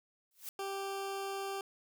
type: noise with exponential growth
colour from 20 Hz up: blue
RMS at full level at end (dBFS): -39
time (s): 0.31-0.49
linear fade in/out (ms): 1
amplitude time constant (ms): 37
type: tone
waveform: 20% pulse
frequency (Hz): 392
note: G4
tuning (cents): 0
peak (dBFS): -32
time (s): 0.59-1.61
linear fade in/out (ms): 2
effects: none